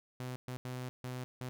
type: tone bursts at uneven times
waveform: sawtooth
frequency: 126.5 Hz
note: B2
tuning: 42 cents sharp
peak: -35 dBFS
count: 5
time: 0.2-0.36 / 0.48-0.57 / 0.65-0.89 / 1.04-1.24 / 1.41-1.49 s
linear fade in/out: 0 ms
effects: none